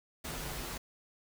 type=noise with comb filter; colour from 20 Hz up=pink; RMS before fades=-40 dBFS; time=0.24-0.78 s; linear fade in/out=10 ms; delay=10 ms; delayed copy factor=-0.65; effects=none